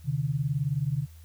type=beating tone pair; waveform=sine; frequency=131 / 150 Hz; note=C3 / D3; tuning=+2 / +37 cents; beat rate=19 Hz; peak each=-28 dBFS; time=0.04-1.07 s; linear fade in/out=50 ms; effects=added 80 Hz sine -46 dBFS peak until 1.24 s + white hiss -60 dBFS RMS until 1.24 s